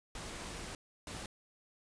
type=noise bursts at uneven times; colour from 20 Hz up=pink; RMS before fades=-44 dBFS; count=2; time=0.15-0.75 / 1.07-1.26 s; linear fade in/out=2 ms; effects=resampled to 22050 Hz